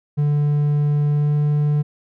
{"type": "tone with pitch glide", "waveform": "triangle", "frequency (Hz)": [146.83, 147.85], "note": ["D3", "D3"], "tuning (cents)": [0, 12], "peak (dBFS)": -13, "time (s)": [0.17, 1.83], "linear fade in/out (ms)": 20, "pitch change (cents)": 12, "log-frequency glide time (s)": [1.09, 1.36], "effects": []}